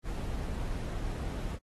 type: noise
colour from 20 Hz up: brown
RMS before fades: -35 dBFS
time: 0.03-1.59 s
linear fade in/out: 50 ms
effects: AAC 32 kbps